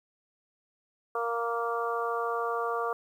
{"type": "harmonic tone", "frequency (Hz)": 233.1, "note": "A#3", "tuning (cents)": 0, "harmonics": [2, 3, 4, 5, 6], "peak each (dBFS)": [-32, -35, -38, -32, -39], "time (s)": [1.15, 2.93], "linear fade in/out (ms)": 2, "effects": ["10-bit"]}